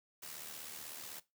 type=noise with amplitude modulation; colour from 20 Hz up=white; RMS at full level=-45 dBFS; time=0.22-1.2 s; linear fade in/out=10 ms; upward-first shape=sine; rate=76.1 Hz; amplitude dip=55%; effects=noise-tail reverb RT60 0.2 s tail -17 dB re dry + high-pass 100 Hz 12 dB/octave